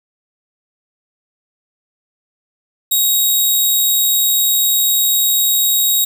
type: tone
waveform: 5% pulse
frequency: 3792 Hz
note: A#7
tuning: 29 cents sharp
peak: -4 dBFS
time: 2.91-6.05 s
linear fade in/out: 10 ms
effects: none